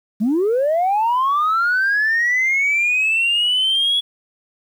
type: linear sweep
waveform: sine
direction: up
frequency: 196.3 to 3383 Hz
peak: -13 dBFS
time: 0.2-4.01 s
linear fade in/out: 20 ms
effects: tanh soft clip ceiling -12 dBFS + 8-bit